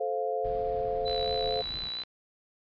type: chord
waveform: sine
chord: F major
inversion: first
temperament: just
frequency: 436.5 / 523.8 / 698.5 Hz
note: A4 / C5 / F5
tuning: -14 / +2 / 0 cents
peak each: -32 dBFS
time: 0-1.62 s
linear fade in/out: 10 ms
type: noise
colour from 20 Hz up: brown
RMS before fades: -43 dBFS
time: 0.44-1.89 s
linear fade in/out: 10 ms
type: tone with vibrato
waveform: sine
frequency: 3972 Hz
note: B7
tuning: 9 cents sharp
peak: -33 dBFS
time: 1.05-2.04 s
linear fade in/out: 20 ms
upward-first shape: sine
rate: 4.4 Hz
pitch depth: 16 cents each way
type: click train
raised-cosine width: 0.2 ms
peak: -25 dBFS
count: 59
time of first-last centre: 1.08-2.036 s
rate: 60.7 Hz
effects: resampled to 11025 Hz